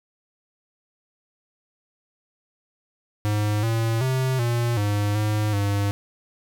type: tone with pitch steps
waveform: square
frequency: 105 / 113.8 / 130.5 / 118.7 / 103 / 106.2 / 101 Hz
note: G#2 / A#2 / C3 / A#2 / G#2 / G#2 / G#2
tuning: +19 / -41 / -4 / +32 / -14 / +39 / -48 cents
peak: -21 dBFS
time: 3.25-5.91 s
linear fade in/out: 0 ms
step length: 380 ms
effects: none